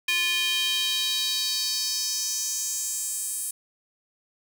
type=tone with high-pass filter sweep; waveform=square; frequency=349.2 Hz; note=F4; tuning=in tune; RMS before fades=-27 dBFS; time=0.08-3.51 s; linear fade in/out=5 ms; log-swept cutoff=2500 to 9200 Hz; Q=3.3; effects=none